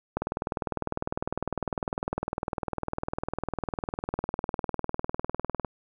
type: click train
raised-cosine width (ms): 1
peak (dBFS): -14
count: 110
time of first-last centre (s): 0.17-5.647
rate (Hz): 19.9
effects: none